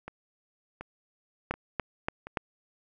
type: two click trains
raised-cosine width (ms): 0.5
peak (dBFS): -13 / -24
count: 4 / 4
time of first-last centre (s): 1.51-2.372 / 0.08-2.27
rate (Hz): 3.48 / 1.37
effects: none